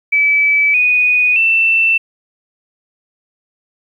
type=tone with pitch steps; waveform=sine; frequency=2300 / 2479 / 2673 Hz; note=D7 / D#7 / E7; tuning=-37 / -7 / +23 cents; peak=-9 dBFS; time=0.12-1.98 s; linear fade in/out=10 ms; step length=620 ms; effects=8-bit